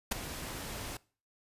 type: noise with ADSR envelope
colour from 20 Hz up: pink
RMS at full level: -27 dBFS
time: 0.11-0.97 s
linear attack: 10 ms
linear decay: 10 ms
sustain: -14 dB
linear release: 4 ms
effects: noise-tail reverb RT60 0.4 s tail -22 dB re dry + resampled to 32000 Hz